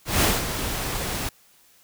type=noise with ADSR envelope; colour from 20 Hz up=pink; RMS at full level=-18 dBFS; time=0.05-1.29 s; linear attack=170 ms; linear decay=200 ms; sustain=-10 dB; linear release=3 ms; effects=white hiss -57 dBFS RMS until 1.83 s